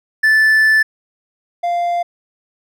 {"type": "tone pair in turn", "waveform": "triangle", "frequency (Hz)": [1753, 695.7], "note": ["A6", "F5"], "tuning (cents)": [-7, -7], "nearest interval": "octave + major third", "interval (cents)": 1600, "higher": "first", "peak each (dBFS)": [-7, -13], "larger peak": "first", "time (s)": [[0.23, 0.83], [1.63, 2.03]], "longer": "first", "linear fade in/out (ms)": 10, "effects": []}